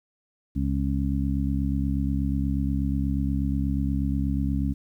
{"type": "harmonic tone", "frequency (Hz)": 68.3, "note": "C#2", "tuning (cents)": -25, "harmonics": [1, 2, 3, 4], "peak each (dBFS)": [-26, -29, -29, -29], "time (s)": [0.55, 4.74], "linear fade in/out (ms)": 20, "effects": ["10-bit"]}